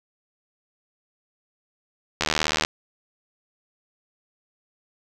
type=click train; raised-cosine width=0.2 ms; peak=-4 dBFS; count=35; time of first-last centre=2.21-2.649 s; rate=77.4 Hz; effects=none